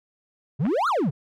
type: exponential two-way sweep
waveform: triangle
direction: up then down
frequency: 120.1 to 1450 to 120.1 Hz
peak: -18 dBFS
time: 0.59-1.11 s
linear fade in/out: 20 ms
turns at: 0.88 s
type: clicks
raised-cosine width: 0.5 ms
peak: -21 dBFS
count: 2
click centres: 0.654 / 0.665 s
effects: none